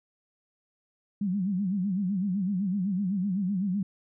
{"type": "tone with vibrato", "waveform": "sine", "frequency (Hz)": 192.2, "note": "G3", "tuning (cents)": -34, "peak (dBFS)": -25, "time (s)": [1.21, 3.83], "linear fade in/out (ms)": 5, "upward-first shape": "sine", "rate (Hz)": 7.9, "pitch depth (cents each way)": 140, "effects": []}